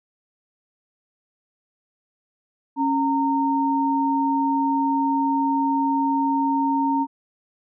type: tone pair together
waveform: sine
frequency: 275.3 / 920 Hz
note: C#4 / A#5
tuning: -12 / -23 cents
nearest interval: octave + major sixth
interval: 2089 cents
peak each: -21 dBFS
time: 2.76-7.07 s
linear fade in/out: 50 ms
effects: none